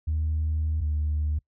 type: tone pair in turn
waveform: sine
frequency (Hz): 77.9 / 75.55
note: D#2 / D2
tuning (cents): +3 / +50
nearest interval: minor second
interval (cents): 53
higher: first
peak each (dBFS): -22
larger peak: neither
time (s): 0.07-0.81 / 0.81-1.39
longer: first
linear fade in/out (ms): 10
effects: noise-tail reverb RT60 0.1 s tail -25 dB re dry + tanh soft clip ceiling -20 dBFS